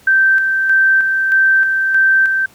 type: tone with tremolo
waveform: sine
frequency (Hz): 1559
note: G6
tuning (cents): -10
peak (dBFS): -8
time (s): 0.07-2.46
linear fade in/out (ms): 5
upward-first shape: square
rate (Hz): 1.6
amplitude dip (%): 40
effects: pink hiss -47 dBFS RMS until 2.54 s + high-pass 60 Hz 12 dB/octave